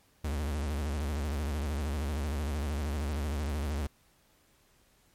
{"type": "tone with vibrato", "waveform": "45% pulse", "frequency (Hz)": 73.2, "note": "D2", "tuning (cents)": -5, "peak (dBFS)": -30, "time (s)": [0.24, 3.87], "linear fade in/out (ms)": 5, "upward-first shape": "sine", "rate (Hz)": 13, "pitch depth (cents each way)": 130, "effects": ["pink hiss -66 dBFS RMS until 5.14 s", "MP3 64 kbps"]}